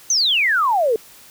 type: exponential sweep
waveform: sine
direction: down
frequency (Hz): 6390 to 423.3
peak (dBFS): -14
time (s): 0.1-0.96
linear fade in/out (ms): 2
effects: white hiss -45 dBFS RMS until 1.3 s